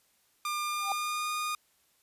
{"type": "tone with pitch glide", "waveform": "sawtooth", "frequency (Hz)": [1200, 1223.8], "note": ["D6", "D#6"], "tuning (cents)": [37, -29], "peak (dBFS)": -27, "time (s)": [0.45, 1.55], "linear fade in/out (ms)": 2, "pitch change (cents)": 34, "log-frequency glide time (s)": [0.65, 1.31]}
{"type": "tone with exponential growth", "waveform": "triangle", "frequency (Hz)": 790, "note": "G5", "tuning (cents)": 13, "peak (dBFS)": -24, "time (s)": [0.77, 0.92], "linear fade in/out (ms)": 1, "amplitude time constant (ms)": 31}
{"effects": ["white hiss -69 dBFS RMS until 2.02 s", "resampled to 32000 Hz"]}